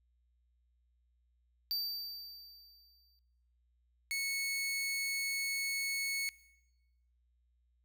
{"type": "tone with exponential decay", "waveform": "square", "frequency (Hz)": 4645, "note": "D8", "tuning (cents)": -20, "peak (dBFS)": -32, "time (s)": [1.71, 3.19], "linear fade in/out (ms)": 0, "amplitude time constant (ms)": 320}
{"type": "tone", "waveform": "sawtooth", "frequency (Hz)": 2204, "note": "C#7", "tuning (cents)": -11, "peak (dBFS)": -30, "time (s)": [4.11, 6.29], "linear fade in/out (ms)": 0}
{"effects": ["noise-tail reverb RT60 1.0 s tail -22 dB re dry", "added 60 Hz sine -70 dBFS peak until 7.84 s"]}